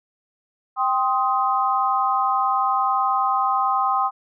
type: chord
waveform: sine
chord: C minor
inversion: second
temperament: just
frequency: 784.9 / 1046.5 / 1255.8 Hz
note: G5 / C6 / Eb6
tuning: +2 / 0 / +16 cents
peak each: -22 dBFS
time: 0.76-4.11 s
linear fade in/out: 50 ms
effects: none